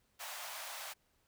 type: high-pass noise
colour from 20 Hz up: pink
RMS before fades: -45 dBFS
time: 0.19-0.94 s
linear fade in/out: 20 ms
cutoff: 620 Hz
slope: 48 dB/octave
effects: pink hiss -75 dBFS RMS until 1.27 s